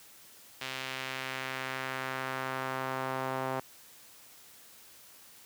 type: tone with band-pass filter sweep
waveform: sawtooth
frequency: 131.5 Hz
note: C3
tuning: 9 cents sharp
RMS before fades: -36 dBFS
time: 0.61-3.6 s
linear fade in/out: 5 ms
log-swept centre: 3000 to 850 Hz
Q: 1.2
effects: white hiss -55 dBFS RMS until 5.45 s + high-pass 60 Hz 12 dB/octave